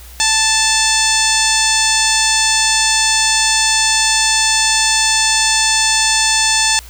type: harmonic tone with a mistuned harmonic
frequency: 880 Hz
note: A5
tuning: in tune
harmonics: 1 / 2 / 3 / 4 / 5 / 6 / 7 / 8 / 9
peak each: -20 / -20 / -20 / -20 / -20 / -20 / -20 / -20 / -20 dBFS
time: 0.2-6.79 s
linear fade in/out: 0 ms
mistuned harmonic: 9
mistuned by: +52 cents
effects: added 60 Hz sine -35 dBFS peak until 6.89 s + white hiss -40 dBFS RMS until 6.89 s